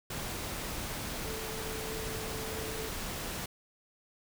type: tone in noise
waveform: sine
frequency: 440.8 Hz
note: A4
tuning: 3 cents sharp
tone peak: -42 dBFS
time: 1.25-2.89 s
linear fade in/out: 5 ms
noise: pink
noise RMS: -38 dBFS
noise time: 0.1-3.46 s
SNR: -7 dB
effects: none